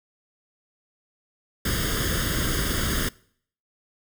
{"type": "noise with comb filter", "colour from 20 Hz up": "pink", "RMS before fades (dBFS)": -25, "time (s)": [1.65, 3.09], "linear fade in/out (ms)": 5, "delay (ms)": 0.6, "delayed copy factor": 0.85, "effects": ["noise-tail reverb RT60 0.6 s tail -23 dB re dry"]}